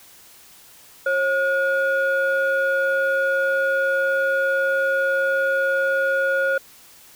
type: tone pair together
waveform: sine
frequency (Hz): 542 / 1440.3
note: C#5 / F#6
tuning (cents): -39 / -47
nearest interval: octave + perfect fourth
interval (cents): 1692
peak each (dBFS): -19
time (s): 1.06-6.58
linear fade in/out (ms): 5
effects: tanh soft clip ceiling -13 dBFS + white hiss -48 dBFS RMS until 7.15 s